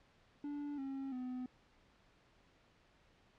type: tone with pitch steps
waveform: triangle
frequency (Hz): 290 / 270.6 / 252.5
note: D4 / C#4 / B3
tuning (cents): -22 / -42 / +39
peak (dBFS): -38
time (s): 0.44-1.46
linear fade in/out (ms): 2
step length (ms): 340
effects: pink hiss -69 dBFS RMS until 3.38 s + low-pass 4000 Hz 12 dB/octave